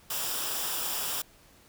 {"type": "noise with comb filter", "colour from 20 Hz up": "white", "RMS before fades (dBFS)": -32, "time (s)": [0.1, 1.22], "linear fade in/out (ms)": 5, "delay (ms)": 0.47, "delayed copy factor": -0.55, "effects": ["pink hiss -58 dBFS RMS until 1.68 s"]}